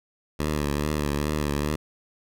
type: tone with vibrato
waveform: 10% pulse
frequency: 74 Hz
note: D2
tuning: 14 cents sharp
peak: -16 dBFS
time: 0.39-1.76 s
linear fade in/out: 10 ms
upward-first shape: triangle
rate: 2.4 Hz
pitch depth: 63 cents each way
effects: none